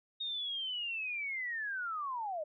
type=linear sweep; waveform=sine; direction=down; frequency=3729 to 586 Hz; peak=-35 dBFS; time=0.2-2.44 s; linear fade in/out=10 ms; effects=none